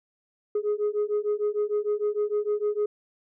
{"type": "beating tone pair", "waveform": "sine", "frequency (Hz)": [414.5, 421.1], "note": ["G#4", "G#4"], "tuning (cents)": [-3, 24], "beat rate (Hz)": 6.6, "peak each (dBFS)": -25, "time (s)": [0.55, 2.86], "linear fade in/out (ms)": 5, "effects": ["tanh soft clip ceiling -20 dBFS"]}